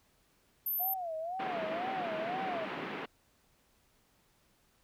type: tone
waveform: sine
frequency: 13070 Hz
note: G#9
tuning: 29 cents flat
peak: -31 dBFS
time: 0.66-0.94 s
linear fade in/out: 5 ms
type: tone with vibrato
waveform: sine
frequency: 698.5 Hz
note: F5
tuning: in tune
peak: -35 dBFS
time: 0.79-2.66 s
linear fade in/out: 20 ms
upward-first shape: sine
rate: 2 Hz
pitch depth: 170 cents each way
type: band-pass noise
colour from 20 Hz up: pink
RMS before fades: -40 dBFS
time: 1.39-3.06 s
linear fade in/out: 10 ms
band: 190 to 2800 Hz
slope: 24 dB/octave
effects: pink hiss -70 dBFS RMS until 4.83 s